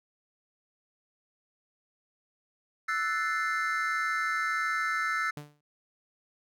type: chord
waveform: triangle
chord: F# half-diminished seventh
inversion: third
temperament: equal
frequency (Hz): 1318.5 / 1480 / 1760 / 2093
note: E6 / F#6 / A6 / C7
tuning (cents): 0 / 0 / 0 / 0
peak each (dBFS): -29 / -33 / -31 / -33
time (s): 2.88-5.31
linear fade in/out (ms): 10
type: tone with exponential decay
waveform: sawtooth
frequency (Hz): 147.4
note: D3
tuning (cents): +7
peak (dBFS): -32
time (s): 5.37-5.61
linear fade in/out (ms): 2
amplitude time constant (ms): 52
effects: none